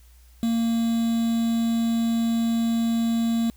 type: tone with quantisation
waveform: triangle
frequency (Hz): 230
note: A#3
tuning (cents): -23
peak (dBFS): -18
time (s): 0.43-3.5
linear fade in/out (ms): 0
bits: 6
effects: added 60 Hz sine -49 dBFS peak until 3.56 s + white hiss -60 dBFS RMS until 3.56 s